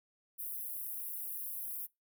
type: high-pass noise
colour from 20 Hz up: pink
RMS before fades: -41 dBFS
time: 0.38-1.87 s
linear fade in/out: 20 ms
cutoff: 11000 Hz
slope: 48 dB/octave
effects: noise-tail reverb RT60 0.2 s tail -23 dB re dry